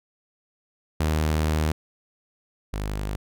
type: tone pair in turn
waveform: sawtooth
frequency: 77.6 / 51.03 Hz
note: D#2 / G#1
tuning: -4 / -30 cents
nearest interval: perfect fifth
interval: 726 cents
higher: first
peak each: -17 / -23 dBFS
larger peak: first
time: 1-1.72 / 2.73-3.16 s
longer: first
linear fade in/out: 5 ms
effects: none